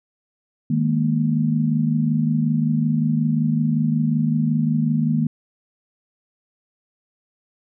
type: chord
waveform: sine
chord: D# suspended fourth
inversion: none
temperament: equal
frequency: 155.56 / 207.7 / 233.1 Hz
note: D#3 / G#3 / A#3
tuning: 0 / 0 / 0 cents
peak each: -20 / -25 / -20 dBFS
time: 0.7-5.27 s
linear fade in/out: 5 ms
effects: none